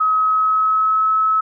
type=tone with pitch glide; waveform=sine; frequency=1274 to 1294 Hz; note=D#6 to E6; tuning=+41 to -32 cents; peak=-13 dBFS; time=0-1.41 s; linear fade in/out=10 ms; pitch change=+27 cents; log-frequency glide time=0.15-1.12 s; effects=none